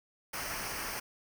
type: noise with comb filter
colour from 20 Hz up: pink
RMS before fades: -38 dBFS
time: 0.33-1 s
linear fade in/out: 10 ms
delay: 0.27 ms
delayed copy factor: -0.7
effects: none